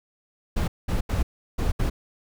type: noise bursts at uneven times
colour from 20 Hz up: brown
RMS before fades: -23 dBFS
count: 5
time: 0.56-0.68 / 0.88-1.01 / 1.09-1.23 / 1.58-1.72 / 1.79-1.9 s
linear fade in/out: 10 ms
effects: none

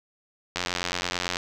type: click train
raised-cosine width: 0.2 ms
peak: -9 dBFS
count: 73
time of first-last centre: 0.56-1.369 s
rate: 89 Hz
effects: none

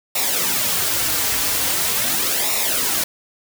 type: noise with flanger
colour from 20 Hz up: white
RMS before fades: -20 dBFS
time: 0.15-3.04 s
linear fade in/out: 5 ms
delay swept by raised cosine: 0.63 to 5.63 ms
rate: 0.42 Hz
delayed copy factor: -0.65
effects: none

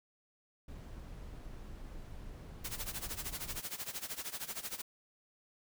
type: noise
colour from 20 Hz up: brown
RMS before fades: -47 dBFS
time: 0.68-3.6 s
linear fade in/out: 5 ms
type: noise with tremolo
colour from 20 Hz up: white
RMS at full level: -39 dBFS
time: 2.64-4.82 s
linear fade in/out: 10 ms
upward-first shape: sine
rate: 13 Hz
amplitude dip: 85%
effects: none

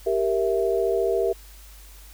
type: chord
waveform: sine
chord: E diminished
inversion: first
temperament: equal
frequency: 392 / 466.2 / 659.3 Hz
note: G4 / Bb4 / E5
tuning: 0 / 0 / 0 cents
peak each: -23 / -24 / -26 dBFS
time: 0.06-1.33 s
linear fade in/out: 10 ms
effects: added 50 Hz sine -44 dBFS peak until 2.13 s + white hiss -50 dBFS RMS until 2.13 s

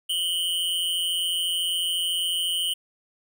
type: tone pair together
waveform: square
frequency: 2940 / 3114 Hz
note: F#7 / G7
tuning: -12 / -12 cents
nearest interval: minor second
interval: 100 cents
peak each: -27 dBFS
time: 0.09-2.74 s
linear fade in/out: 10 ms
effects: none

